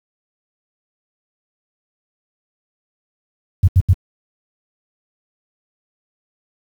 sine tone bursts, 91.3 Hz, F#2, 23 cents flat, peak -6 dBFS, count 3, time 3.63-3.932 s, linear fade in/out 5 ms, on 46 ms, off 82 ms, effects high-pass 60 Hz 12 dB/octave + 7-bit

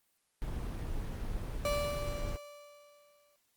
brown noise, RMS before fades -37 dBFS, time 0.42-2.36 s, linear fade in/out 0 ms
35% pulse tone with exponential decay, 583 Hz, D5, 13 cents flat, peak -27 dBFS, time 1.65-3.36 s, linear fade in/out 1 ms, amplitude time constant 370 ms
effects white hiss -75 dBFS RMS until 3.56 s + Opus 24 kbps

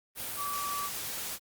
sine tone in noise, 1153 Hz, D6, 32 cents flat, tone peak -33 dBFS, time 0.36-0.9 s, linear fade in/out 50 ms, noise white, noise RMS -37 dBFS, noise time 0.15-1.39 s, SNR +1 dB, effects Opus 32 kbps

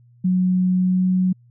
sine tone with pitch glide, 183.4 to 184.57 Hz, F#3 to F#3, -15 to -4 cents, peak -15 dBFS, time 0.24-1.33 s, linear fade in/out 10 ms, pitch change +11 cents, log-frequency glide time 0.78-1.05 s, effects added 120 Hz sine -49 dBFS peak until 1.5 s

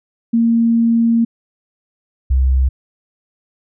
sine tone pair in turn, 230.8 / 65.31 Hz, A#3 / C2, -17 / -3 cents, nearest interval octave + minor seventh, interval 2186 cents, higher first, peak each -10 dBFS, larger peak neither, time 0.33-1.25 / 2.3-2.69 s, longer first, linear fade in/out 10 ms, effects none

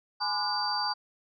sine tone cluster, 837 / 1015 / 1189 / 1455 / 4666 Hz, G#5 / B5 / D6 / F#6 / D8, +13 / +47 / +21 / -29 / -12 cents, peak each -32 / -36 / -39 / -38 / -30 dBFS, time 0.2-0.94 s, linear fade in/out 20 ms, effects none

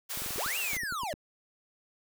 white high-pass noise, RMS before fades -36 dBFS, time 0.09-0.78 s, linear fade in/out 20 ms, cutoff 370 Hz, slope 96 dB/octave
clicks, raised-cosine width 3 ms, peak -31 dBFS, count 12, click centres 0.174 / 0.22 / 0.262 / 0.307 / 0.36 / 0.462 / 0.733 / 0.767 / 0.834 / 0.924 / 1.034 / 1.139 s
square linear two-way sweep, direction up then down, 341.3 to 2854 to 550 Hz, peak -33 dBFS, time 0.38-1.13 s, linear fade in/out 0 ms, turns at 0.58 s
effects none

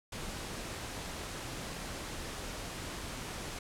pink noise, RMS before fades -41 dBFS, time 0.12-3.59 s, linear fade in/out 5 ms, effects low-pass 10000 Hz 12 dB/octave

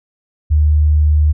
sine tone, 75.6 Hz, D#2, 49 cents flat, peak -8 dBFS, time 0.5-1.33 s, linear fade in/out 20 ms, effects none

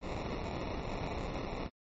pink noise with sample-and-hold, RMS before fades -38 dBFS, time 0.01-1.7 s, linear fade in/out 50 ms, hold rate 1575 Hz, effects low-pass 5000 Hz 12 dB/octave + MP3 32 kbps

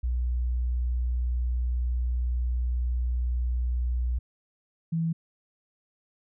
sine tone pair in turn, 61 / 164.36 Hz, B1 / E3, -21 / -5 cents, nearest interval octave + perfect fourth, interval 1716 cents, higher second, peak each -24 dBFS, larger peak neither, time 0.03-4.19 / 4.92-5.13 s, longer first, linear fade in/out 10 ms, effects none

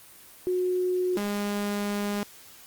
sine / sawtooth tone pair in turn, 364.3 / 204.5 Hz, F#4 / G#3, -27 / -26 cents, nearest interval minor seventh, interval 999 cents, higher first, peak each -23 dBFS, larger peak neither, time 0.47-1.17 / 1.17-2.23 s, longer second, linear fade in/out 0 ms, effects white hiss -50 dBFS RMS until 2.66 s + Opus 24 kbps

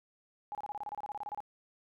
sine tone bursts, 830.6 Hz, G#5, in tune, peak -36 dBFS, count 16, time 0.52-1.404 s, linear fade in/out 0 ms, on 29 ms, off 28 ms, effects none

